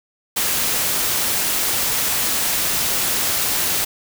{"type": "noise", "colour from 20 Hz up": "white", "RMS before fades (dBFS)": -20, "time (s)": [0.36, 3.85], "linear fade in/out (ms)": 10, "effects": []}